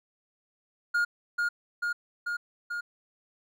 triangle tone with echo, 1423 Hz, F6, 32 cents sharp, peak -21 dBFS, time 0.94-1.05 s, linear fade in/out 10 ms, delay 440 ms, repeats 4, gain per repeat -2 dB, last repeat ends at 2.81 s, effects none

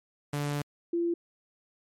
sawtooth / sine tone pair in turn, 145.3 / 341.4 Hz, D3 / F4, -18 / -39 cents, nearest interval octave + minor third, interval 1479 cents, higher second, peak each -25 dBFS, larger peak neither, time 0.33-0.62 / 0.93-1.14 s, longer first, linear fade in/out 5 ms, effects MP3 64 kbps

